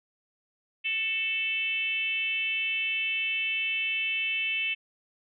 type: tone with frequency modulation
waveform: sine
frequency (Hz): 2637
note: E7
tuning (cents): 0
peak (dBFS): -26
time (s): 0.84-4.75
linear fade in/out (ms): 20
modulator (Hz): 419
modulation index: 0.85
effects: none